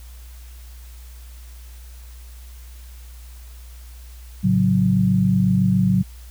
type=chord; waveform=sine; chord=F# minor; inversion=first; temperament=just; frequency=111 / 138.75 / 185 Hz; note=A2 / C#3 / F#3; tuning=+16 / +2 / 0 cents; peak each=-21 / -22 / -16 dBFS; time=4.43-6.03 s; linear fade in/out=20 ms; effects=added 60 Hz sine -37 dBFS peak until 6.3 s + white hiss -50 dBFS RMS until 6.3 s